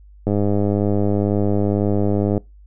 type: click train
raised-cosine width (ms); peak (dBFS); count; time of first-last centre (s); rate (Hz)
2; -7; 216; 0.27-2.378; 102
effects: noise-tail reverb RT60 0.2 s tail -23 dB re dry + added 50 Hz sine -42 dBFS peak until 2.66 s